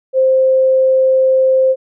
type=tone; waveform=sine; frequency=524 Hz; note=C5; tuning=2 cents sharp; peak=-8 dBFS; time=0.13-1.76 s; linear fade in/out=50 ms; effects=none